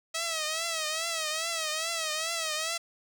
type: tone with vibrato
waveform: 5% pulse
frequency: 643 Hz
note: E5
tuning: 43 cents flat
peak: -18 dBFS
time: 0.14-2.78 s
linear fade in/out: 10 ms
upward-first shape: triangle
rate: 2.4 Hz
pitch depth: 100 cents each way
effects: none